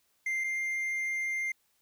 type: tone pair in turn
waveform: triangle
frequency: 2093 / 2102 Hz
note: C7 / C7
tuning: 0 / +7 cents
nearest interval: unison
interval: 7 cents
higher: second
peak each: -27 / -28 dBFS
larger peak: first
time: 0.26-0.44 / 0.44-1.52 s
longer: second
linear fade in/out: 5 ms
effects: white hiss -72 dBFS RMS until 1.81 s